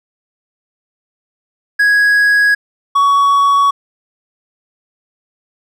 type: tone pair in turn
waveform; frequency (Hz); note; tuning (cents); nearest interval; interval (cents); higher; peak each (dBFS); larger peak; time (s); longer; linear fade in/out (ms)
triangle; 1661.2 / 1123.2; G#6 / C#6; 0 / +22; perfect fifth; 678; first; -6; neither; 1.79-2.55 / 2.95-3.71; neither; 10
effects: none